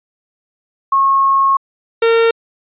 sine / 45% pulse tone pair in turn, 1089 / 457.9 Hz, C#6 / A#4, -31 / -31 cents, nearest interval octave + minor third, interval 1500 cents, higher first, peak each -9 dBFS, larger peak neither, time 0.92-1.57 / 2.02-2.31 s, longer first, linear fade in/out 5 ms, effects resampled to 8000 Hz

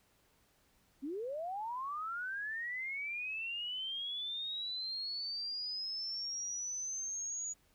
sine linear sweep, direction up, 254.1 to 6830 Hz, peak -37 dBFS, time 1.02-7.54 s, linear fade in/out 20 ms, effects pink hiss -71 dBFS RMS until 7.74 s

